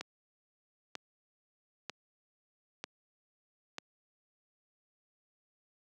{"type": "click train", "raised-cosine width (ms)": 0.2, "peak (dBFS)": -21, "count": 5, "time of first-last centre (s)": [0.01, 3.784], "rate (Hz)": 1.06, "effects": ["high-pass 200 Hz 12 dB/octave"]}